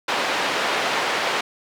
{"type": "band-pass noise", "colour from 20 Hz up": "pink", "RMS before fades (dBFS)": -23, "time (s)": [0.08, 1.41], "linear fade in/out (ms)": 5, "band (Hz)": [520, 3600], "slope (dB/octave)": 12, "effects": []}